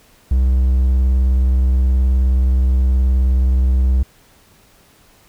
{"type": "tone with vibrato", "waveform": "triangle", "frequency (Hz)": 64.2, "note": "C2", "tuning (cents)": -32, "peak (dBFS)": -9, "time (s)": [0.31, 4.03], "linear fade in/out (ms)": 5, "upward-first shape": "sine", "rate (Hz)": 19, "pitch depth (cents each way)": 43, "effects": ["pink hiss -51 dBFS RMS until 5.28 s"]}